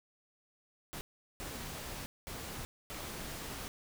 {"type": "noise bursts at uneven times", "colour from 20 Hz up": "pink", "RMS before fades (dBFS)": -43, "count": 4, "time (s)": [[0.93, 1.01], [1.4, 2.06], [2.27, 2.65], [2.9, 3.68]], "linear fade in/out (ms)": 0, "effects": []}